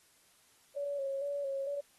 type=tone with vibrato; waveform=sine; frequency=558 Hz; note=C#5; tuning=11 cents sharp; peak=-33 dBFS; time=0.76-1.81 s; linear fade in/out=10 ms; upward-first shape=square; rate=2.2 Hz; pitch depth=36 cents each way; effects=white hiss -66 dBFS RMS until 1.98 s + AAC 32 kbps

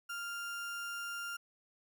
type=tone; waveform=35% pulse; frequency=1396.9 Hz; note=F6; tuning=in tune; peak=-37 dBFS; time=0.09-1.37 s; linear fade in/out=10 ms; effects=none

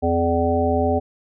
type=harmonic tone with a mistuned harmonic; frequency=84.3 Hz; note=E2; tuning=39 cents sharp; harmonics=1 / 3 / 5 / 7 / 9; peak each=-23 / -23 / -23 / -23 / -23 dBFS; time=0.02-1 s; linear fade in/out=20 ms; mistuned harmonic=3; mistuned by=+18 cents; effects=none

